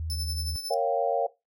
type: tone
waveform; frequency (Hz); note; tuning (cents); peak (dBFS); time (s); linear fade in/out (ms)
sine; 80.2; E2; -47; -30; 0-0.56; 0
type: tone with tremolo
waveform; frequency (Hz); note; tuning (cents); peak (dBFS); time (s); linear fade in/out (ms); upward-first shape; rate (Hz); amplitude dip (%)
sawtooth; 5274; E8; 0; -28; 0.1-0.74; 0; sine; 11; 65
type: chord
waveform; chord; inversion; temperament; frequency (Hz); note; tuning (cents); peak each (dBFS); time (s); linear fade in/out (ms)
sine; G half-diminished seventh; first; equal; 466.2 / 554.4 / 698.5 / 784; Bb4 / Db5 / F5 / G5; 0 / 0 / 0 / 0; -29 / -27 / -28 / -31; 0.7-1.27; 10
effects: noise-tail reverb RT60 0.2 s tail -17 dB re dry